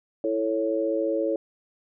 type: chord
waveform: sine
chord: A major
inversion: second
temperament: equal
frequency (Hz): 329.6 / 440 / 554.4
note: E4 / A4 / C#5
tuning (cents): 0 / 0 / 0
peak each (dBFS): -27 / -28 / -26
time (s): 0.24-1.36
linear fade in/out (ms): 2
effects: none